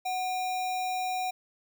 sine tone with sample-and-hold, 740 Hz, F#5, in tune, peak -28 dBFS, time 0.05-1.31 s, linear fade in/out 10 ms, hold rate 3150 Hz, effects none

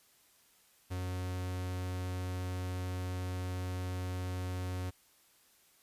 45% pulse tone, 91.4 Hz, F#2, 21 cents flat, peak -35 dBFS, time 0.9-4.91 s, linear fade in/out 20 ms, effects white hiss -66 dBFS RMS until 5.82 s + resampled to 32000 Hz

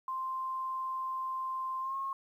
sine tone with pitch glide, 1046.5 to 1082.2 Hz, C6 to C#6, 0 to -42 cents, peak -33 dBFS, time 0.08-2.13 s, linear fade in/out 2 ms, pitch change +58 cents, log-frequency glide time 1.81-1.96 s, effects 11-bit

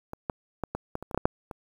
clicks, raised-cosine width 1 ms, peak -22 / -14 / -15 / -16 / -17 / -24 / -27 / -13 / -12 / -6 / -23 dBFS, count 11, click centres 0.134 / 0.298 / 0.637 / 0.75 / 0.954 / 1.026 / 1.112 / 1.146 / 1.176 / 1.255 / 1.512 s, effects 8-bit

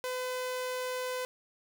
sawtooth tone, 506 Hz, B4, 42 cents sharp, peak -29 dBFS, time 0.04-1.25 s, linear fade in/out 0 ms, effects none

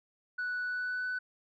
sine tone with pitch glide, 1480 to 1497.2 Hz, F#6 to F#6, 0 to +20 cents, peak -30 dBFS, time 0.38-1.19 s, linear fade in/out 10 ms, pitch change +20 cents, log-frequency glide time 0.64-1.06 s, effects tanh soft clip ceiling -30 dBFS

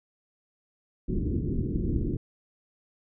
pink low-pass noise, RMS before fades -28 dBFS, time 1.08-2.17 s, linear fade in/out 5 ms, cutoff 380 Hz, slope 48 dB/octave, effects none

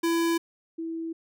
square / sine tone pair in turn, 334.2 / 327.9 Hz, E4 / E4, +24 / -9 cents, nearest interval unison, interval 33 cents, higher first, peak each -23 / -30 dBFS, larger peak first, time 0.03-0.38 / 0.78-1.13 s, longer neither, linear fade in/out 10 ms, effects none

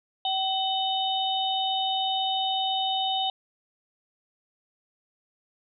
sine tone cluster, 766 / 3009 / 3693 Hz, G5 / F#7 / A#7, -40 / +28 / -17 cents, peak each -27 / -30 / -29 dBFS, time 0.25-3.3 s, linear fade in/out 2 ms, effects none

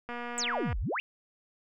click train, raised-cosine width 0.5 ms, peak -24 dBFS, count 154, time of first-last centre 0.09-0.727 s, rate 240 Hz
sine exponential two-way sweep, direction down then up, 8080 to 37.2 to 2929 Hz, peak -29 dBFS, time 0.38-1 s, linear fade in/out 0 ms, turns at 0.79 s
effects none

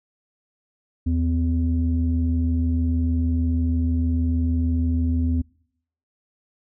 sine tone pair together, 79.6 / 252.4 Hz, D#2 / B3, +40 / +38 cents, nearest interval octave + minor sixth, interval 1998 cents, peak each -19 / -23 dBFS, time 1.06-5.42 s, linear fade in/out 10 ms, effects noise-tail reverb RT60 0.7 s tail -26 dB re dry + tanh soft clip ceiling -12 dBFS

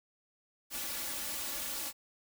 white noise with comb filter, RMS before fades -38 dBFS, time 0.7-1.93 s, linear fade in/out 50 ms, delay 3.5 ms, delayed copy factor +0.95, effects none

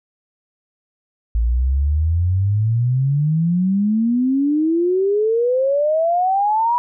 sine exponential sweep, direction up, 55 to 978 Hz, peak -14 dBFS, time 1.35-6.78 s, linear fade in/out 0 ms, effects none

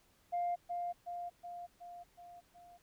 sine tone with echo, 701 Hz, F5, 6 cents sharp, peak -31 dBFS, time 0.32-0.56 s, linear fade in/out 20 ms, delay 370 ms, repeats 6, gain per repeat -4 dB, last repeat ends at 2.78 s, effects tanh soft clip ceiling -29 dBFS + pink hiss -70 dBFS RMS until 2.82 s

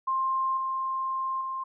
sine tone with level steps, 1056 Hz, C6, 16 cents sharp, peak -24 / -27 / -30 dBFS, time 0.07-1.64 s, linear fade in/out 10 ms, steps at 0.57 / 1.41 s, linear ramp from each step 2 ms, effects none

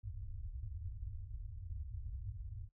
white low-pass noise, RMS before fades -45 dBFS, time 0.03-2.69 s, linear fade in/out 20 ms, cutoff 110 Hz, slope 96 dB/octave, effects noise-tail reverb RT60 0.1 s tail -19 dB re dry

